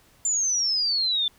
sine exponential sweep, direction down, 7240 to 3507 Hz, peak -21 dBFS, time 0.25-1.28 s, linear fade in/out 2 ms, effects pink hiss -58 dBFS RMS until 1.38 s

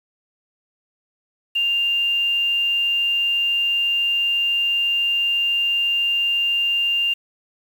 sine tone with quantisation, 2794 Hz, F7, in tune, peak -17 dBFS, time 1.55-7.14 s, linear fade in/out 10 ms, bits 7, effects none

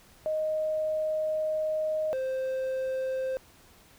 sine / triangle tone pair in turn, 622.3 / 523.3 Hz, D#5 / C5, 0 / 0 cents, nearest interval minor third, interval 300 cents, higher first, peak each -26 dBFS, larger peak neither, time 0.26-2.13 / 2.13-3.37 s, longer first, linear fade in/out 0 ms, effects pink hiss -57 dBFS RMS until 3.98 s

